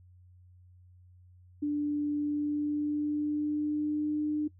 sine tone with pitch glide, 293.7 to 300.9 Hz, D4 to D4, 0 to +42 cents, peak -27 dBFS, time 1.62-4.48 s, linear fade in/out 10 ms, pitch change +42 cents, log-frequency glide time 2.18-4.22 s, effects noise-tail reverb RT60 0.1 s tail -21 dB re dry + added 90 Hz sine -54 dBFS peak until 4.59 s

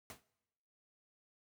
pink noise with exponential decay, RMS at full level -45 dBFS, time 0.1-0.24 s, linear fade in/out 1 ms, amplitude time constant 30 ms, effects noise-tail reverb RT60 1.0 s tail -21 dB re dry + high-pass 80 Hz 12 dB/octave

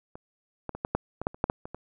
clicks, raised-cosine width 1 ms, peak -27 / -18 / -22 / -14 / -10 / -19 / -11 / -30 / -8 / -11 / -24 / -23 dBFS, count 12, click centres 0.155 / 0.693 / 0.75 / 0.849 / 0.95 / 1.216 / 1.269 / 1.345 / 1.441 / 1.499 / 1.655 / 1.746 s, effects none

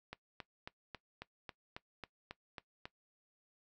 click train, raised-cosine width 0.3 ms, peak -28 dBFS, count 11, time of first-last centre 0.13-2.855 s, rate 3.67 Hz, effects noise-tail reverb RT60 0.1 s tail -19 dB re dry

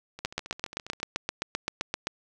two click trains, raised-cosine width 0.2 ms, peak -11 / -24 dBFS, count 15 / 13, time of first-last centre 0.25-2.071 / 0.19-1.001 s, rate 7.69 / 14.8 Hz, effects none

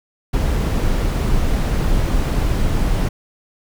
brown noise, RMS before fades -17 dBFS, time 0.33-3.09 s, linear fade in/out 10 ms, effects none

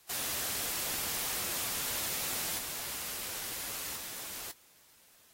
white noise with level steps, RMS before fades -35 / -39 / -42 dBFS, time 0.09-4.52 s, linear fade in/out 10 ms, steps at 2.58 / 3.96 s, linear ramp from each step 10 ms, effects white hiss -62 dBFS RMS until 5.33 s + AAC 48 kbps

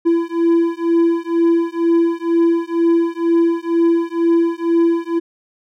triangle beating tone pair, 334.8 / 336.9 Hz, E4 / E4, +27 / +38 cents, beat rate 2.1 Hz, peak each -14 / -14 dBFS, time 0.05-5.2 s, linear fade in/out 20 ms, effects none

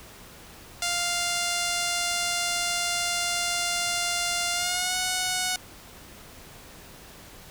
5% pulse tone with pitch glide, 698.5 to 736.2 Hz, F5 to F#5, 0 to -9 cents, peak -13 dBFS, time 0.82-5.56 s, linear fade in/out 2 ms, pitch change +91 cents, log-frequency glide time 4.53-4.96 s, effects pink hiss -47 dBFS RMS until 7.5 s

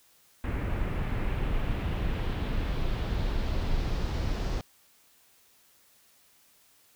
brown noise with low-pass filter sweep, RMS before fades -29 dBFS, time 0.44-4.61 s, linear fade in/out 0 ms, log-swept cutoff 2100 to 5500 Hz, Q 1.6, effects white hiss -62 dBFS RMS until 6.95 s

